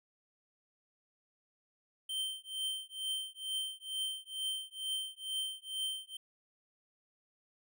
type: tone with tremolo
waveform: square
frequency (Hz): 3116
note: G7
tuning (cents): -11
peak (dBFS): -33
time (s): 2.09-6.17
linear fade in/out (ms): 5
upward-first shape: triangle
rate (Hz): 2.2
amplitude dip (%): 100
effects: none